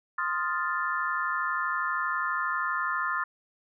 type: chord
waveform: sine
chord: F dominant seventh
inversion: second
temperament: equal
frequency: 1046.5 / 1244.5 / 1396.9 / 1760 Hz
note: C6 / Eb6 / F6 / A6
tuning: 0 / 0 / 0 / 0 cents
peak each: -32 dBFS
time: 0.18-3.24 s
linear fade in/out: 5 ms
effects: none